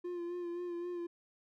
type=tone with vibrato; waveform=triangle; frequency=349.2 Hz; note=F4; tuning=in tune; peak=-35 dBFS; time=0.04-1.07 s; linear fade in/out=10 ms; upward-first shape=sine; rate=3.8 Hz; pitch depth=31 cents each way; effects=none